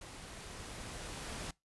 pink noise with level ramp, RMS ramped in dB -50 to -42 dBFS, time 0.01-1.51 s, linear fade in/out 5 ms, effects noise-tail reverb RT60 0.2 s tail -23 dB re dry + resampled to 24000 Hz

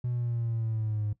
triangle linear sweep, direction down, 123.47 to 103.83 Hz, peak -25 dBFS, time 0.04-1.13 s, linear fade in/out 5 ms, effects noise-tail reverb RT60 0.1 s tail -18 dB re dry + tanh soft clip ceiling -22 dBFS

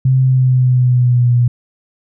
sine tone with pitch glide, 130.81 to 121.35 Hz, C3 to B2, 0 to -30 cents, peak -8 dBFS, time 0.05-1.48 s, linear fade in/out 5 ms, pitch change -130 cents, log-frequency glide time 0.21-1.33 s, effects none

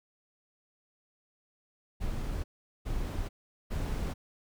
brown noise bursts, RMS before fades -33 dBFS, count 3, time 2-4.14 s, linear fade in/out 20 ms, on 440 ms, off 410 ms, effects none

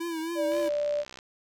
square tone with vibrato, 329.6 Hz, E4, in tune, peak -31 dBFS, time 0-0.69 s, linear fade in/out 10 ms, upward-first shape triangle, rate 3.8 Hz, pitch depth 79 cents each way
sine tone, 587.3 Hz, D5, in tune, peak -25 dBFS, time 0.35-1.05 s, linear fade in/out 50 ms
click train, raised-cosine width 0.2 ms, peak -26 dBFS, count 44, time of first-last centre 0.52-1.189 s, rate 64.3 Hz
effects none

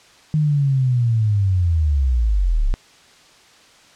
sine linear sweep, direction down, 155.56 to 30 Hz, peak -14 dBFS, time 0.34-2.74 s, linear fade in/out 0 ms, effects white hiss -49 dBFS RMS until 3.95 s + low-pass 6000 Hz 12 dB/octave

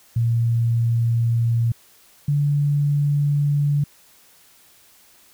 sine tone pair in turn, 116.54 / 144.6 Hz, A#2 / D3, 0 / -27 cents, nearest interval major third, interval 373 cents, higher second, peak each -16 dBFS, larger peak neither, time 0.16-1.72 / 2.28-3.84 s, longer neither, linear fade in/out 5 ms, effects white hiss -53 dBFS RMS until 5.33 s

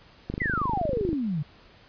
click train, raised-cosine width 3 ms, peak -17 dBFS, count 22, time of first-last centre 0.3-1.13 s, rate 25.3 Hz
sine exponential sweep, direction down, 2080 to 138.59 Hz, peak -25 dBFS, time 0.4-1.43 s, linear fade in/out 10 ms
effects pink hiss -54 dBFS RMS until 1.88 s + resampled to 11025 Hz

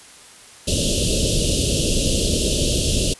pink band-stop noise, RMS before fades -19 dBFS, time 0.67-3.14 s, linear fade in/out 10 ms, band 620 to 2700 Hz, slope 96 dB/octave, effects white hiss -44 dBFS RMS until 3.19 s + resampled to 24000 Hz

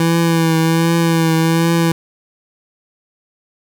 25% pulse tone with vibrato, 164.81 Hz, E3, in tune, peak -8 dBFS, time 0-1.92 s, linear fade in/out 2 ms, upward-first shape triangle, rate 1.3 Hz, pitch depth 35 cents each way, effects none

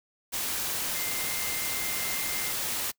sine tone in noise, 2093 Hz, C7, in tune, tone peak -38 dBFS, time 0.94-2.52 s, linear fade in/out 20 ms, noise white, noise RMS -31 dBFS, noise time 0.32-2.92 s, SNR -10 dB, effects noise-tail reverb RT60 0.1 s tail -24 dB re dry

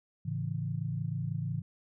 sine chord, A major, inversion none, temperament equal with one note detuned, 108.67 / 138.59 / 164.81 Hz, A2 / C#3 / E3, -21 / 0 / 0 cents, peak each -36 / -35 / -36 dBFS, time 0.25-1.62 s, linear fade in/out 10 ms, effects none

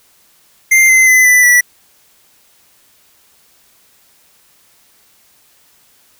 square tone with pitch steps, 2096 / 2060 / 2025 / 1989.8 / 1955.6 Hz, C7 / C7 / B6 / B6 / B6, +2 / -28 / +43 / +12 / -18 cents, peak -6 dBFS, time 0.71-1.61 s, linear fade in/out 10 ms, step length 180 ms, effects white hiss -51 dBFS RMS until 6.19 s

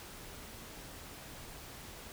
silence, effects pink hiss -49 dBFS RMS until 2.12 s

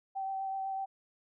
sine tone with vibrato, 773 Hz, G5, 24 cents flat, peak -33 dBFS, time 0.15-0.86 s, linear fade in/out 20 ms, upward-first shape triangle, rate 8 Hz, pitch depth 16 cents each way, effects none

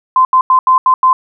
sine tone bursts at uneven times, 1033 Hz, C6, 22 cents flat, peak -5 dBFS, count 6, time 0.16-0.25 / 0.33-0.41 / 0.5-0.59 / 0.67-0.78 / 0.86-0.94 / 1.03-1.13 s, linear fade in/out 2 ms, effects none

